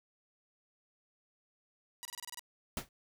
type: tone bursts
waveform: 5% pulse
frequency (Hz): 966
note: B5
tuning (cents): -39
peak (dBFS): -30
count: 8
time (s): 2.03-2.394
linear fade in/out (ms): 0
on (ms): 21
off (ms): 28
type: noise with exponential decay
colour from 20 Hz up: pink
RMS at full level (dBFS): -32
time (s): 2.77-2.89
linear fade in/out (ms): 2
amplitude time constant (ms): 24
effects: none